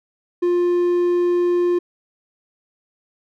triangle tone, 352 Hz, F4, 14 cents sharp, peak -13 dBFS, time 0.42-1.79 s, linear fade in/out 10 ms, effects none

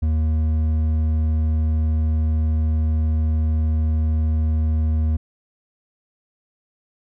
triangle tone with hard clipping, 78.3 Hz, D#2, 11 cents sharp, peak -18 dBFS, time 0.02-5.17 s, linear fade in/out 10 ms, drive 9 dB, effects none

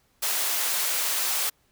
white high-pass noise, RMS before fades -26 dBFS, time 0.22-1.5 s, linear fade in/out 10 ms, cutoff 560 Hz, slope 12 dB/octave, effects pink hiss -66 dBFS RMS until 1.71 s

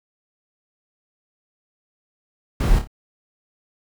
brown noise with echo, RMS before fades -17 dBFS, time 2.6-2.79 s, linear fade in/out 5 ms, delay 28 ms, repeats 3, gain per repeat -7 dB, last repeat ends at 2.874 s, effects none

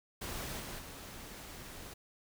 pink noise with level steps, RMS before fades -41 / -44 / -48 dBFS, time 0.21-1.94 s, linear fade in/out 10 ms, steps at 0.59 / 0.78 s, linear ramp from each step 20 ms, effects none

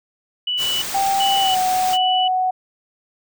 sine tone bursts, 2960 Hz, F#7, in tune, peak -19 dBFS, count 3, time 0.47-2.28 s, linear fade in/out 5 ms, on 350 ms, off 380 ms
white band-stop noise, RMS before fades -27 dBFS, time 0.57-1.98 s, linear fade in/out 50 ms, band 9700 to 14000 Hz, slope 96 dB/octave
sine tone with pitch glide, 784 to 742.1 Hz, G5 to F#5, 0 to +5 cents, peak -16 dBFS, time 0.94-2.51 s, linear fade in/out 10 ms, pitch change -95 cents, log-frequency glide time 1.4-1.57 s
effects none

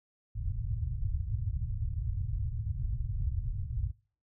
white low-pass noise, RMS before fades -33 dBFS, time 0.35-3.92 s, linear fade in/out 20 ms, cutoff 120 Hz, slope 48 dB/octave, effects noise-tail reverb RT60 0.4 s tail -22 dB re dry

